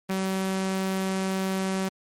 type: tone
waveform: sawtooth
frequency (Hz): 190.5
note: G3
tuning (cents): -49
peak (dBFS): -21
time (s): 0.09-1.89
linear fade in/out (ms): 10
effects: MP3 64 kbps